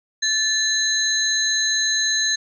sine tone cluster, 1745 / 4028 / 6430 Hz, A6 / B7 / G8, -15 / +33 / +43 cents, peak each -23 / -21 / -23 dBFS, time 0.22-2.36 s, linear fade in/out 10 ms, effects none

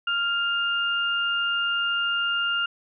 sine tone pair together, 1396.9 / 2812 Hz, F6 / F7, 0 / +11 cents, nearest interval octave, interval 1211 cents, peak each -24 / -26 dBFS, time 0.07-2.66 s, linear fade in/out 5 ms, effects none

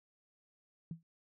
sine tone with exponential decay, 164.81 Hz, E3, in tune, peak -36 dBFS, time 0.91-1.03 s, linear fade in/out 2 ms, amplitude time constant 25 ms, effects none

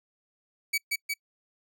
sawtooth tone with echo, 2278 Hz, C#7, 47 cents sharp, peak -21 dBFS, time 0.73-0.78 s, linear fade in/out 10 ms, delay 180 ms, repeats 2, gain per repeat -2 dB, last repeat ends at 1.14 s, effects noise-tail reverb RT60 0.1 s tail -26 dB re dry

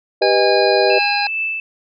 sine chord, G augmented, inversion none, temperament equal, 392 / 493.9 / 622.3 Hz, G4 / B4 / D#5, 0 / 0 / 0 cents, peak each -17 dBFS, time 0.21-0.99 s, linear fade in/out 10 ms
harmonic tone, 818 Hz, G#5, 26 cents flat, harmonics 1 / 2 / 3 / 5 / 6, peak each -19 / -24 / -25 / -22 / -28 dBFS, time 0.22-1.27 s, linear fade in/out 2 ms
sine tone with tremolo, 2637 Hz, E7, in tune, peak -17 dBFS, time 0.9-1.6 s, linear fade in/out 2 ms, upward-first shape triangle, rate 2.4 Hz, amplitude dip 55%
effects none

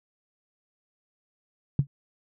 sine tone with exponential decay, 139.6 Hz, C#3, 13 cents sharp, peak -13 dBFS, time 1.79-1.87 s, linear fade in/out 2 ms, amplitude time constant 16 ms, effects none

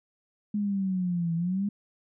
sine exponential two-way sweep, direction down then up, 210 to 164.81 to 207.6 Hz, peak -25 dBFS, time 0.54-1.69 s, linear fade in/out 5 ms, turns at 1.35 s, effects none

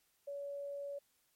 sine tone, 566 Hz, C#5, 36 cents sharp, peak -40 dBFS, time 0.27-0.99 s, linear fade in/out 10 ms, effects white hiss -75 dBFS RMS until 1.35 s + MP3 64 kbps

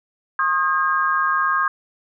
sine tone cluster, 1078 / 1239 / 1614 Hz, C#6 / D#6 / G#6, -49 / -8 / -50 cents, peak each -21 dBFS, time 0.39-1.68 s, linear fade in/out 2 ms, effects none

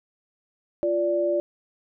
sine tone pair together, 347.6 / 583.7 Hz, F4 / D5, -8 / -11 cents, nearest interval major sixth, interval 897 cents, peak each -25 / -22 dBFS, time 0.83-1.4 s, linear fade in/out 0 ms, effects none

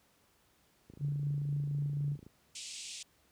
click train, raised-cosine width 3 ms, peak -38 dBFS, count 38, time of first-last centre 0.9-2.265 s, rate 27.1 Hz
sine tone with tremolo, 144.1 Hz, D3, 33 cents flat, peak -30 dBFS, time 0.99-2.18 s, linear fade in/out 50 ms, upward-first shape sine, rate 4 Hz, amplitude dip 25%
white band-pass noise, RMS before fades -45 dBFS, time 2.55-3.03 s, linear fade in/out 5 ms, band 2400 to 8400 Hz, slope 48 dB/octave
effects pink hiss -69 dBFS RMS until 3.31 s + high-pass 60 Hz 12 dB/octave

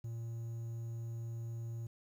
triangle tone with quantisation, 115.5 Hz, A#2, 16 cents flat, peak -37 dBFS, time 0.04-1.87 s, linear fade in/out 5 ms, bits 11, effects none

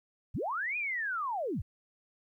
sine linear two-way sweep, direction up then down, 46.25 to 2500 to 46.25 Hz, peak -31 dBFS, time 0.34-1.62 s, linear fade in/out 10 ms, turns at 0.77 s, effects 12-bit

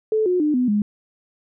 sine tone with pitch steps, 435.2 / 361.8 / 300.7 / 250 / 207.8 Hz, A4 / F#4 / D4 / B3 / G#3, -19 / -39 / +41 / +21 / +1 cents, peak -16 dBFS, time 0.12-0.82 s, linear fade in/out 2 ms, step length 140 ms, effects none

